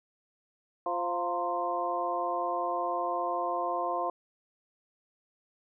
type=harmonic tone with a mistuned harmonic; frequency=174.61 Hz; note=F3; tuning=in tune; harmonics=2 / 3 / 4 / 5 / 6; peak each=-38 / -36 / -32 / -38 / -33 dBFS; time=0.86-4.1 s; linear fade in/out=2 ms; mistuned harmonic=5; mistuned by=+86 cents; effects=none